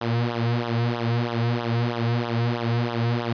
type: tone with flanger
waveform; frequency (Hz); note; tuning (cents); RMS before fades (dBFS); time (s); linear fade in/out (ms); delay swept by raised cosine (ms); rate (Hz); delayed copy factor
sawtooth; 117.9; A#2; +20; -24; 0.01-3.33; 5; 0.42 to 3.62; 3.1; -0.9
effects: resampled to 11025 Hz